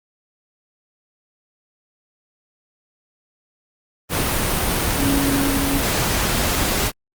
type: tone in noise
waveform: sine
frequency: 277.2 Hz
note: C#4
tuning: in tune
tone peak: -19 dBFS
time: 4.97-5.83 s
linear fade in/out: 50 ms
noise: pink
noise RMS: -20 dBFS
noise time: 4.09-6.92 s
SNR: -2 dB
effects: Opus 32 kbps